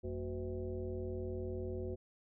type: tone with frequency modulation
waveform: sine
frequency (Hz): 230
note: A#3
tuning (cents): -23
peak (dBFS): -37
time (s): 0.03-1.96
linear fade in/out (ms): 20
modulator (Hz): 140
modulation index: 1.9
effects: none